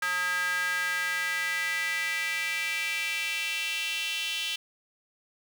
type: tone with high-pass filter sweep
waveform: square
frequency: 180 Hz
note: F#3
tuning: 47 cents flat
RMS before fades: -30 dBFS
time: 0.02-4.56 s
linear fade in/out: 5 ms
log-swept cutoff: 1500 to 3000 Hz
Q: 4.6
effects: none